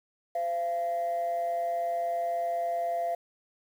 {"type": "tone pair together", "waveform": "sine", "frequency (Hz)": [515, 684.5], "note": ["C5", "F5"], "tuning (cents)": [-28, -35], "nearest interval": "perfect fourth", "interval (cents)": 493, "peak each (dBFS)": [-35, -26], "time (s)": [0.35, 3.15], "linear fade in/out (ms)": 5, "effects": ["tanh soft clip ceiling -24 dBFS", "9-bit"]}